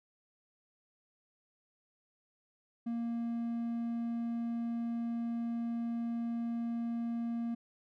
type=tone; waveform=triangle; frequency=233.3 Hz; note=A#3; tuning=2 cents sharp; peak=-31 dBFS; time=2.86-7.55 s; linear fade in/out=10 ms; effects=none